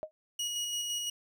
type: tone with exponential decay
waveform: sine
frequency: 622.3 Hz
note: D#5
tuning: in tune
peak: -30 dBFS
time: 0.03-0.11 s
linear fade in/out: 0 ms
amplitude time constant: 17 ms
type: tone with tremolo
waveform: 25% pulse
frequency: 2900 Hz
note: F#7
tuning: 35 cents flat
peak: -28 dBFS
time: 0.39-1.1 s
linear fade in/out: 5 ms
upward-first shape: square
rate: 5.9 Hz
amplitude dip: 25%
effects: none